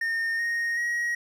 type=tone with pitch steps; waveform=triangle; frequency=1828 / 1862.1 / 1896.8 Hz; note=A#6 / A#6 / A#6; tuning=-34 / -2 / +30 cents; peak=-23 dBFS; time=0.01-1.15 s; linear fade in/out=5 ms; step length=380 ms; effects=none